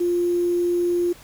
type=tone with quantisation; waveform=sine; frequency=350 Hz; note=F4; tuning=4 cents sharp; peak=-18 dBFS; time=0-1.13 s; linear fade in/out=10 ms; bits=7; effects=pink hiss -47 dBFS RMS until 1.23 s